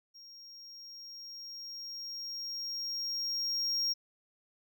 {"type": "tone with level ramp", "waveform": "triangle", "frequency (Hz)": 5580, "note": "F8", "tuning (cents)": -2, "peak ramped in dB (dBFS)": [-49, -27], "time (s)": [0.14, 3.94], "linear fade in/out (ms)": 20, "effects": []}